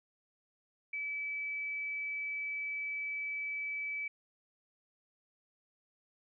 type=tone; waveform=sine; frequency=2300 Hz; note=D7; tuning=37 cents flat; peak=-35 dBFS; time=0.93-4.08 s; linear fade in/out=5 ms; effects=none